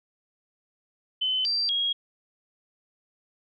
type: tone with pitch steps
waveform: sine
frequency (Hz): 3042 / 4701 / 3286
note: F#7 / D8 / G#7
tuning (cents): +47 / +1 / -19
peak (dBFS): -23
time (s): 1.21-1.93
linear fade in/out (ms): 10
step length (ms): 240
effects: none